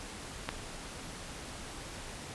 click, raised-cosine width 0.3 ms, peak -16 dBFS, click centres 0.49 s, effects pink hiss -44 dBFS RMS until 2.34 s + resampled to 24000 Hz

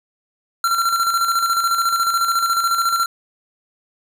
square tone with tremolo, 1365 Hz, F6, 40 cents flat, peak -15 dBFS, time 0.64-3.06 s, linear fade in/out 2 ms, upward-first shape square, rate 14 Hz, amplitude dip 45%, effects none

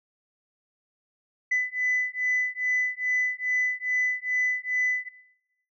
sine beating tone pair, 2000 / 2002.4 Hz, B6 / B6, +21 / +23 cents, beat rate 2.4 Hz, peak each -25 dBFS, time 1.51-5.09 s, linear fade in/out 10 ms, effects noise-tail reverb RT60 1.0 s tail -20 dB re dry + tanh soft clip ceiling -18 dBFS

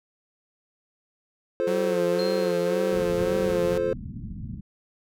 triangle chord, F major, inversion none, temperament just, 349.2 / 436.5 / 523.8 Hz, F4 / A4 / C5, 0 / -14 / +2 cents, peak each -28 / -25 / -23 dBFS, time 1.6-3.93 s, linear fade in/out 0 ms
sawtooth tone with vibrato, 182.5 Hz, F#3, 24 cents flat, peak -25 dBFS, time 1.67-3.78 s, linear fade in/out 5 ms, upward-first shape sine, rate 1.9 Hz, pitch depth 85 cents each way
sine tone with exponential decay, 4186 Hz, C8, in tune, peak -32 dBFS, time 2.19-3.11 s, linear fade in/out 1 ms, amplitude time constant 200 ms
white low-pass noise, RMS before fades -36 dBFS, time 2.92-4.61 s, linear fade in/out 10 ms, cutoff 240 Hz, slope 48 dB/octave
effects none

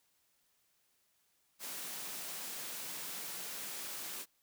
white high-pass noise, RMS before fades -43 dBFS, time 1.59-4.26 s, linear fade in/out 50 ms, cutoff 140 Hz, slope 48 dB/octave, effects white hiss -75 dBFS RMS until 4.42 s

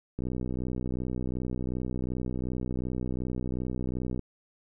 click train, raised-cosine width 3 ms, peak -20 dBFS, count 252, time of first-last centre 0.19-4.193 s, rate 62.7 Hz, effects none

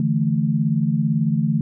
sine chord, D suspended second, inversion none, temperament equal, 146.83 / 164.81 / 220 Hz, D3 / E3 / A3, 0 / 0 / 0 cents, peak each -21 dBFS, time 0-1.61 s, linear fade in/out 2 ms, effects none

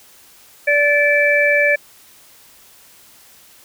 harmonic tone, 581 Hz, D5, 19 cents flat, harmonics 1 / 3 / 4, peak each -16 / -16 / -16 dBFS, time 0.67-1.76 s, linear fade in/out 10 ms, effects white hiss -47 dBFS RMS until 3.64 s

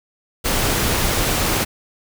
pink noise, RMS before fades -19 dBFS, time 0.44-1.65 s, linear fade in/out 20 ms, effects none

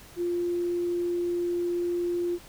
sine tone, 349.2 Hz, F4, in tune, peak -25 dBFS, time 0.16-2.39 s, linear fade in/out 50 ms, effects pink hiss -50 dBFS RMS until 2.48 s

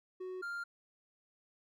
triangle tone pair in turn, 370 / 1396.9 Hz, F#4 / F6, 0 / 0 cents, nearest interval octave + major seventh, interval 2300 cents, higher second, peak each -38 / -36 dBFS, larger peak second, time 0.2-0.42 / 0.42-0.64 s, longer neither, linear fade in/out 10 ms, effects none

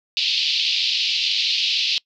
white band-pass noise, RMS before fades -21 dBFS, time 0.17-1.98 s, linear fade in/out 0 ms, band 2600 to 4700 Hz, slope 48 dB/octave, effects noise-tail reverb RT60 0.1 s tail -24 dB re dry

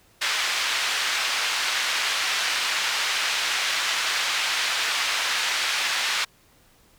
pink band-pass noise, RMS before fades -25 dBFS, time 0.21-6.25 s, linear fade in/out 10 ms, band 1600 to 4900 Hz, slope 12 dB/octave, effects pink hiss -58 dBFS RMS until 6.98 s

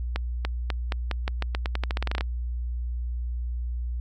accelerating click train, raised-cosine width 0.3 ms, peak -12 dBFS, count 19, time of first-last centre 0.16-2.209 s, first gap 290 ms, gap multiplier 0.87, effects added 60 Hz sine -27 dBFS peak until 4 s

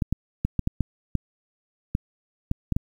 clicks, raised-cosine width 5 ms, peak -10 dBFS, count 11, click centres 0.022 / 0.126 / 0.45 / 0.593 / 0.674 / 0.807 / 1.153 / 1.951 / 2.514 / 2.723 / 2.765 s, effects 8-bit

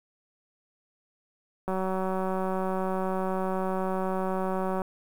click train, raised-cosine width 1 ms, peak -17 dBFS, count 591, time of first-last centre 1.68-4.818 s, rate 188 Hz, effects 8-bit

